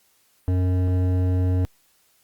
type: tone with hard clipping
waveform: sine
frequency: 91.4 Hz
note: F#2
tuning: 21 cents flat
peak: -20 dBFS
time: 0.48-1.65 s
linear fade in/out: 0 ms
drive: 12 dB
effects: white hiss -62 dBFS RMS until 2.23 s + Opus 48 kbps